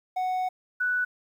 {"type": "tone pair in turn", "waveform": ["triangle", "sine"], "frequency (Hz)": [740, 1482.6], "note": ["F#5", "F#6"], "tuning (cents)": [0, 3], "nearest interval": "octave", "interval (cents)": 1203, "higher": "second", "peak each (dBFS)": -23, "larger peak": "neither", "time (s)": [[0.16, 0.49], [0.8, 1.05]], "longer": "first", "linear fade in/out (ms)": 10, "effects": ["10-bit"]}